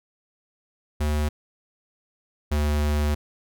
square tone pair in turn, 75 / 74.27 Hz, D2 / D2, +37 / +20 cents, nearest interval unison, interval 17 cents, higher first, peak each -22 / -21 dBFS, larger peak second, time 1-1.29 / 2.51-3.15 s, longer second, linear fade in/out 10 ms, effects none

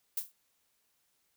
violet noise with exponential decay, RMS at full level -29 dBFS, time 0.17-0.32 s, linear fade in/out 5 ms, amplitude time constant 32 ms, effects white hiss -75 dBFS RMS until 1.36 s

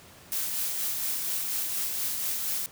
blue noise with tremolo, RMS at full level -29 dBFS, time 0.32-2.66 s, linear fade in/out 0 ms, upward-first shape sine, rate 4.2 Hz, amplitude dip 30%, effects pink hiss -51 dBFS RMS until 2.71 s + high-pass 80 Hz 12 dB/octave

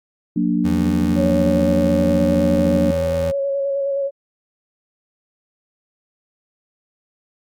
sine chord, Gb augmented, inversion none, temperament equal with one note detuned, 181.19 / 233.1 / 293.7 Hz, Gb3 / Bb3 / D4, -36 / 0 / 0 cents, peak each -20 dBFS, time 0.36-2.91 s, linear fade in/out 5 ms
25% pulse tone, 83.9 Hz, E2, 31 cents sharp, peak -19 dBFS, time 0.64-3.32 s, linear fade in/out 20 ms
sine tone with vibrato, 554.4 Hz, C#5, in tune, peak -18 dBFS, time 1.15-4.11 s, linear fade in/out 50 ms, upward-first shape square, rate 9.6 Hz, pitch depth 16 cents each way
effects Opus 48 kbps

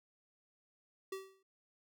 square tone with exponential decay, 384.4 Hz, G4, 34 cents flat, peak -38 dBFS, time 1.12-1.43 s, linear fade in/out 5 ms, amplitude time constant 67 ms, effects none

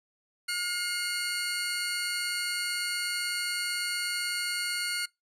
30% pulse tone cluster, 1427 / 2136 / 4468 Hz, F6 / C7 / C#8, +37 / +35 / +13 cents, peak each -31 dBFS, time 0.48-5.06 s, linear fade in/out 10 ms, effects noise-tail reverb RT60 0.2 s tail -25 dB re dry + resampled to 32000 Hz

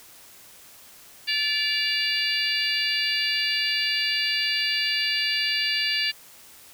harmonic tone with a mistuned harmonic, 581 Hz, D5, 19 cents flat, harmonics 3 / 4 / 5 / 6 / 7 / 8, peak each -30 / -30 / -27 / -33 / -33 / -27 dBFS, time 1.27-6.12 s, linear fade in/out 20 ms, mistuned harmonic 5, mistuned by -51 cents, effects white hiss -49 dBFS RMS until 6.73 s

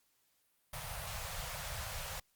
pink band-stop noise, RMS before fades -42 dBFS, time 0.73-2.2 s, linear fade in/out 5 ms, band 160 to 520 Hz, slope 48 dB/octave, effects white hiss -75 dBFS RMS until 2.35 s + Opus 48 kbps

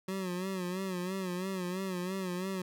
25% pulse tone with vibrato, 185 Hz, F#3, in tune, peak -30 dBFS, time 0.08-2.62 s, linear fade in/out 5 ms, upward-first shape sine, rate 3 Hz, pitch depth 76 cents each way, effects none

